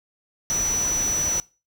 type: tone in noise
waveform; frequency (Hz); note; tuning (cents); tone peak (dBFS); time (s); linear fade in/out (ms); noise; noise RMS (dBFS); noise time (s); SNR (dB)
sine; 5920; F#8; 0; -21; 0.5-1.4; 0; pink; -32; 0.5-1.4; +8
effects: noise-tail reverb RT60 0.3 s tail -22 dB re dry